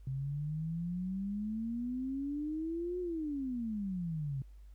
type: exponential two-way sweep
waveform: sine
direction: up then down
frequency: 130.81 to 364.4 to 130.81 Hz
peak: -34 dBFS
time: 0.07-4.42 s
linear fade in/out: 2 ms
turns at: 3 s
effects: added 50 Hz sine -50 dBFS peak until 4.74 s + pink hiss -75 dBFS RMS until 4.74 s